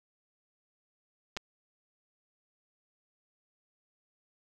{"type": "clicks", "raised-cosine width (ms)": 0.2, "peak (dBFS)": -19, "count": 2, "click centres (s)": [1.367, 1.372], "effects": []}